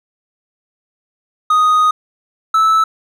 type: tone pair in turn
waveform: triangle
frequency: 1245 / 1309.9 Hz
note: D#6 / E6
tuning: +1 / -11 cents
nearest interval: minor second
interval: 88 cents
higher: second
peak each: -7 dBFS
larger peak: neither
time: 1.5-1.91 / 2.54-2.84 s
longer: first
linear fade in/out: 5 ms
effects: none